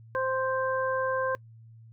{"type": "harmonic tone", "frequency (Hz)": 523.3, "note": "C5", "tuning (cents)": 0, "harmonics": [1, 2, 3], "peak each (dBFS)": [-28, -31, -33], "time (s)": [0.15, 1.35], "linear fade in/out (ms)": 0, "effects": ["noise-tail reverb RT60 0.1 s tail -24 dB re dry", "added 113 Hz sine -48 dBFS peak until 1.92 s"]}